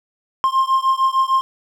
triangle beating tone pair, 1057 / 1063.6 Hz, C6 / C6, +17 / +28 cents, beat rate 6.6 Hz, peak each -15 / -16 dBFS, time 0.44-1.41 s, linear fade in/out 0 ms, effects none

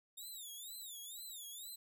10% pulse tone with vibrato, 3658 Hz, A#7, 33 cents flat, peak -40 dBFS, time 0.17-1.76 s, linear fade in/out 10 ms, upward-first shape sine, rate 2.1 Hz, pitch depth 180 cents each way, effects none

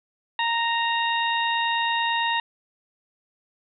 harmonic tone, 929 Hz, A#5, 6 cents flat, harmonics 1 / 2 / 3 / 4, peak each -24 / -27 / -29 / -30 dBFS, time 0.39-2.4 s, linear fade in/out 2 ms, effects none

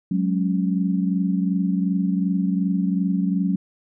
sine chord, F# suspended second, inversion none, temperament equal, 185 / 207.7 / 277.2 Hz, F#3 / G#3 / C#4, 0 / 0 / 0 cents, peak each -20 / -26 / -26 dBFS, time 0.11-3.56 s, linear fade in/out 5 ms, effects none

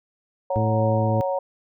sine chord, F# major, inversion second, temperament equal, 554.4 / 740 / 932.3 Hz, C#5 / F#5 / A#5, 0 / 0 / 0 cents, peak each -23 / -29 / -29 dBFS, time 0.5-1.39 s, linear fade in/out 5 ms
harmonic tone, 110.4 Hz, A2, 6 cents sharp, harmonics 1 / 2 / 3 / 4 / 5, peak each -21 / -27 / -31 / -33 / -35 dBFS, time 0.56-1.21 s, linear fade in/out 0 ms
effects none

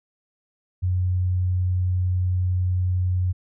sine tone, 91.1 Hz, F#2, 26 cents flat, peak -19 dBFS, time 0.82-3.33 s, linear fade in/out 20 ms, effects none

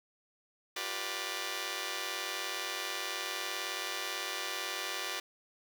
5% pulse chord, G dominant seventh, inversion third, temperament just, 352.8 / 392 / 490 / 588 Hz, F4 / G4 / B4 / D5, +18 / 0 / -14 / +2 cents, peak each -31 dBFS, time 0.76-5.2 s, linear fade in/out 5 ms, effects none

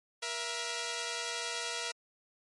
5% pulse tone pair together, 474.1 / 665.8 Hz, A#4 / E5, +29 / +17 cents, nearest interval tritone, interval 588 cents, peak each -25 / -27 dBFS, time 0.22-1.92 s, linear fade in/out 10 ms, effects MP3 48 kbps

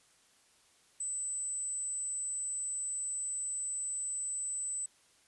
sine tone, 8020 Hz, B8, 26 cents sharp, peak -34 dBFS, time 1-4.86 s, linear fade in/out 5 ms, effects white hiss -66 dBFS RMS until 5.27 s + resampled to 24000 Hz

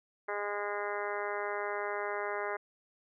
harmonic tone, 205.1 Hz, G#3, 21 cents flat, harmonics 2 / 3 / 4 / 5 / 6 / 7 / 8 / 9 / 10, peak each -38 / -40 / -41 / -42 / -43 / -43 / -44 / -45 / -45 dBFS, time 0.28-2.57 s, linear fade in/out 10 ms, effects none

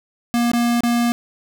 square tone with dropouts, 237.5 Hz, A#3, 33 cents sharp, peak -16 dBFS, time 0.34-1.12 s, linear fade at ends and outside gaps 0 ms, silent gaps 0.516-0.534 / 0.806-0.835 s, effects 9-bit

